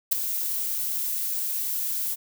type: noise with ADSR envelope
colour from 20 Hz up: violet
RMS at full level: -18 dBFS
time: 0.11-2.16 s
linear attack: 14 ms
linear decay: 9 ms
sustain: -10 dB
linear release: 31 ms
effects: none